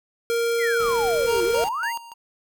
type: tone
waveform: square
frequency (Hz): 466.2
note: A#4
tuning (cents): 0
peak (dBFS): -21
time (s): 0.3-1.64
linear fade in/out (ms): 0
type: exponential two-way sweep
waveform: sine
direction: down then up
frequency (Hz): 2184 to 340 to 2184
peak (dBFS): -24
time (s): 0.58-1.93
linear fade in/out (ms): 50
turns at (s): 1.44
type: noise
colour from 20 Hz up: pink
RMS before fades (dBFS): -39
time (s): 0.8-1.68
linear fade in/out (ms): 0
type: tone with tremolo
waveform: square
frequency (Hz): 932.3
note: A#5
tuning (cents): 0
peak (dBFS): -27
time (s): 1.26-2.14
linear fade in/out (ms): 50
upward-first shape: square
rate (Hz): 3.5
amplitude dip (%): 80
effects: none